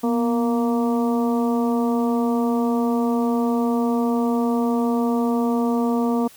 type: harmonic tone with a mistuned harmonic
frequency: 233.1 Hz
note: A#3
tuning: in tune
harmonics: 1 / 2 / 3 / 4 / 5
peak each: -19 / -25 / -29 / -31 / -33 dBFS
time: 0.03-6.28 s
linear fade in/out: 10 ms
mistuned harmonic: 1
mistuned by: +53 cents
effects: white hiss -48 dBFS RMS until 6.36 s